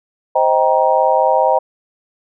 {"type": "chord", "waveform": "sine", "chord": "C minor seventh", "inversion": "none", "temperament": "just", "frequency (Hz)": [523.3, 627.9, 784.9, 941.9], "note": ["C5", "Eb5", "G5", "Bb5"], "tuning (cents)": [0, 16, 2, 18], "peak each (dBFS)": -16, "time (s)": [0.35, 1.59], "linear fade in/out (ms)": 10, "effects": []}